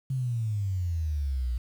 sine exponential sweep, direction down, 135.3 to 58.3 Hz, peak -26 dBFS, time 0.1-1.58 s, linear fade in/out 5 ms, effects 9-bit

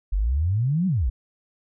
sine exponential two-way sweep, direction up then down, 43.65 to 196 to 50.5 Hz, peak -19 dBFS, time 0.12-1.1 s, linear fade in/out 10 ms, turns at 0.87 s, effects none

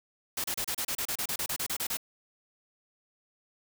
white noise bursts, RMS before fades -32 dBFS, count 16, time 0.37-1.971 s, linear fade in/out 5 ms, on 71 ms, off 31 ms, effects none

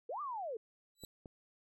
sine linear two-way sweep, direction up then down, 414.6 to 1220 to 414.6 Hz, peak -38 dBFS, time 0.09-0.57 s, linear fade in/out 5 ms, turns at 0.21 s
20% pulse tone with exponential growth, 3951 Hz, B7, in tune, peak -39 dBFS, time 0.95-1.05 s, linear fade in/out 1 ms, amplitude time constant 21 ms
clicks, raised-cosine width 2 ms, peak -36 dBFS, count 2, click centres 1.037 / 1.258 s
effects none

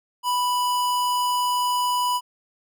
square tone, 987.8 Hz, B5, in tune, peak -21 dBFS, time 0.23-2.21 s, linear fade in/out 50 ms, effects none

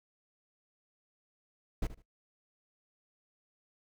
brown noise with echo, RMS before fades -31 dBFS, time 1.82-1.87 s, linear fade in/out 5 ms, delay 76 ms, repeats 2, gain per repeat -14 dB, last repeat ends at 2.022 s, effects noise-tail reverb RT60 0.2 s tail -24 dB re dry

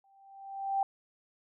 sine tone with exponential growth, 784 Hz, G5, in tune, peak -24 dBFS, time 0.04-0.83 s, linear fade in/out 2 ms, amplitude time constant 170 ms, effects none

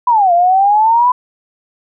sine exponential two-way sweep, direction down then up, 1009 to 682 to 1009 Hz, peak -7 dBFS, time 0.07-1.12 s, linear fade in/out 5 ms, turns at 0.33 s, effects none

